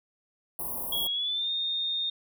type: band-stop noise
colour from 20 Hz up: white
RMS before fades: -34 dBFS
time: 0.59-1.07 s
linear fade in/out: 0 ms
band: 1100 to 10000 Hz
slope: 96 dB/octave
type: tone with pitch glide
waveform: sine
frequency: 3322 to 3665 Hz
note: G#7 to A#7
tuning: 0 to -30 cents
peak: -27 dBFS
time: 0.92-2.1 s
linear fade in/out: 5 ms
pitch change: +170 cents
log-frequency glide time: 1.12-1.5 s
effects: none